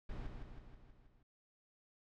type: noise with echo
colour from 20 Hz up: brown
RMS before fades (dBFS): -44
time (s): 0.09-0.27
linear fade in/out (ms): 5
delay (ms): 160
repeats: 6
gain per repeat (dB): -4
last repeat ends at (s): 1.23
effects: low-pass 4000 Hz 12 dB/octave